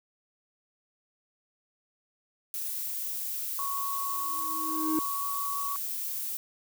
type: noise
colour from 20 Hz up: violet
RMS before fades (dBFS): -34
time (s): 2.54-6.37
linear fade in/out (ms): 0
type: tone with pitch glide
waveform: sine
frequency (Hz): 1108.7 to 1123.5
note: C#6 to C#6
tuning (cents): 0 to +23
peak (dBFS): -32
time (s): 3.59-5.76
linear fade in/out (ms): 0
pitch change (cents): +23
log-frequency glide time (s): 4.79-5.26
type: tone with exponential growth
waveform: triangle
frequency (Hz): 313.7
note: D#4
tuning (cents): +14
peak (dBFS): -22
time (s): 4.02-4.99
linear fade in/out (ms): 2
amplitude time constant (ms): 210
effects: none